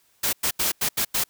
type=noise bursts at uneven times; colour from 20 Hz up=white; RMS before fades=-23 dBFS; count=6; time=0.23-0.33 / 0.43-0.51 / 0.59-0.72 / 0.81-0.89 / 0.97-1.05 / 1.14-1.24 s; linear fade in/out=10 ms; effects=white hiss -63 dBFS RMS until 1.29 s